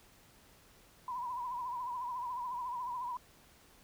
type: tone with vibrato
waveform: sine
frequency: 986 Hz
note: B5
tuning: 3 cents flat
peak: -36 dBFS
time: 1.08-3.17 s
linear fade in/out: 2 ms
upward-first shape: triangle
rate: 14 Hz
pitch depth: 91 cents each way
effects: pink hiss -62 dBFS RMS until 3.83 s